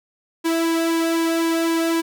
sawtooth tone with flanger, 330 Hz, E4, 2 cents sharp, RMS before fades -20 dBFS, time 0.44-2.02 s, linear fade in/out 20 ms, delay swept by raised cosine 1.4 to 2.13 ms, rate 3.9 Hz, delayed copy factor -0.65, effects none

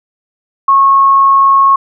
sine tone, 1094 Hz, C#6, 23 cents flat, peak -4 dBFS, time 0.68-1.76 s, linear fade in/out 5 ms, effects none

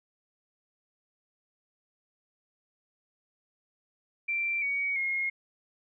sine tone with pitch steps, 2353 / 2249 / 2150 Hz, D7 / C#7 / C7, +3 / +24 / +47 cents, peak -27 dBFS, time 4.28-5.3 s, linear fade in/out 10 ms, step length 340 ms, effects none

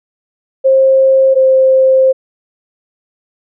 sine tone pair in turn, 532 / 525.9 Hz, C5 / C5, +29 / +9 cents, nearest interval unison, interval 20 cents, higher first, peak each -5 dBFS, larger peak neither, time 0.64-1.35 / 1.35-2.13 s, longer second, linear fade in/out 20 ms, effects none

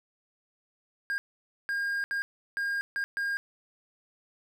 triangle tone bursts at uneven times, 1616 Hz, G#6, 48 cents flat, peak -26 dBFS, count 6, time 1.1-1.18 / 1.69-2.04 / 2.11-2.22 / 2.57-2.81 / 2.96-3.04 / 3.17-3.37 s, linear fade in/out 0 ms, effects none

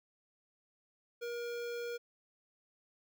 square tone with notch filter, 475.1 Hz, A#4, 33 cents sharp, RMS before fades -40 dBFS, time 1.21-1.98 s, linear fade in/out 20 ms, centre 9800 Hz, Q 0.97, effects none

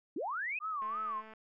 sine linear sweep, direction up, 249.2 to 2600 Hz, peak -34 dBFS, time 0.16-0.59 s, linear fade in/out 5 ms
sine tone with vibrato, 1173 Hz, D6, 2 cents flat, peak -34 dBFS, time 0.6-1.23 s, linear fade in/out 50 ms, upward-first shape sine, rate 3 Hz, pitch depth 180 cents each way
click train, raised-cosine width 0.5 ms, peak -38 dBFS, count 114, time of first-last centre 0.82-1.336 s, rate 219 Hz
effects none

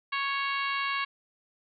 harmonic tone with a mistuned harmonic, 554.4 Hz, C#5, in tune, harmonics 2 / 3 / 4 / 5 / 6 / 7 / 8, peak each -31 / -35 / -34 / -36 / -42 / -41 / -44 dBFS, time 0.12-1.05 s, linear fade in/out 10 ms, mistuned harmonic 6, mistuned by -33 cents, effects none

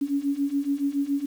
sine beating tone pair, 277.2 / 284.3 Hz, C#4 / C#4, 0 / +44 cents, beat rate 7.1 Hz, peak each -27 / -25 dBFS, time 0.01-1.26 s, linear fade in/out 10 ms, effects 8-bit

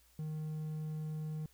triangle tone, 154.9 Hz, D#3, 7 cents flat, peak -35 dBFS, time 0.19-1.46 s, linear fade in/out 2 ms, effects added 60 Hz sine -68 dBFS peak until 1.53 s + white hiss -68 dBFS RMS until 1.53 s

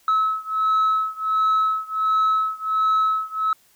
sine beating tone pair, 1293 / 1294.4 Hz, E6 / E6, -34 / -32 cents, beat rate 1.4 Hz, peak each -19 / -20 dBFS, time 0.08-3.53 s, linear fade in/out 2 ms, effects tanh soft clip ceiling -14 dBFS + white hiss -58 dBFS RMS until 3.75 s

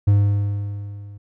triangle tone with level ramp, 101.5 Hz, G#2, 39 cents flat, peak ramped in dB -8 to -34 dBFS, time 0.07-1.18 s, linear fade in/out 10 ms, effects none

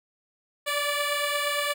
10% pulse beating tone pair, 579 / 587.6 Hz, D5 / D5, -25 / +1 cents, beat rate 8.6 Hz, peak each -18 / -23 dBFS, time 0.66-1.74 s, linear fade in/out 20 ms, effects none

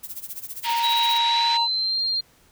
violet noise with tremolo, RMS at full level -32 dBFS, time 0.03-1.18 s, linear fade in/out 10 ms, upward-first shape sine, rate 15 Hz, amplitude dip 85%
white band-pass noise, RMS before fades -31 dBFS, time 0.63-1.58 s, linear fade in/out 20 ms, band 1800 to 4100 Hz, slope 24 dB/octave
triangle tone, 932.3 Hz, A#5, in tune, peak -19 dBFS, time 0.64-1.68 s, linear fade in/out 50 ms
sine tone with pitch glide, 3870 to 4196 Hz, B7 to C8, -36 to +4 cents, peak -21 dBFS, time 0.83-2.21 s, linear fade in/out 10 ms, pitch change +140 cents, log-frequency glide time 1.19-1.99 s
effects pink hiss -57 dBFS RMS until 2.51 s

